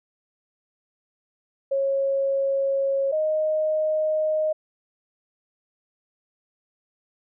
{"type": "tone pair in turn", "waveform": "sine", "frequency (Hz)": [547, 620.9], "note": ["C#5", "D#5"], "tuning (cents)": [-23, -4], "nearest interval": "major second", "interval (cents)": 219, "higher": "second", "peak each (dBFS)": -20, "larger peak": "neither", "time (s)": [[1.71, 3.12], [3.12, 4.53]], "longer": "neither", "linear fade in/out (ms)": 10, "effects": []}